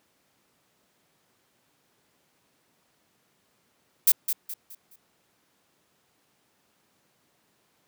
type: noise with echo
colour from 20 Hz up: violet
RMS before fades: -17 dBFS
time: 4.07-4.12 s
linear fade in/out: 5 ms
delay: 210 ms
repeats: 4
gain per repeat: -9 dB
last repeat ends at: 4.96 s
effects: pink hiss -68 dBFS RMS until 7.87 s + high-pass 150 Hz 12 dB/octave